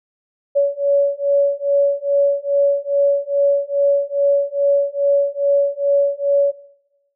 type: beating tone pair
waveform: sine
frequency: 563 / 565.4 Hz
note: C#5 / C#5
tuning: +27 / +34 cents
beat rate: 2.4 Hz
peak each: -17 / -16 dBFS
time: 0.55-6.52 s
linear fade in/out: 20 ms
effects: noise-tail reverb RT60 0.9 s tail -19 dB re dry